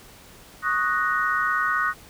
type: chord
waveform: sine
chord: D# minor seventh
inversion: third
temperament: equal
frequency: 1108.7 / 1244.5 / 1480 / 1864.7 Hz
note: C#6 / D#6 / F#6 / A#6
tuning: 0 / 0 / 0 / 0 cents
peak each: -29 / -25 / -24 / -28 dBFS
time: 0.62-1.94 s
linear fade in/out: 50 ms
effects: pink hiss -48 dBFS RMS until 2.09 s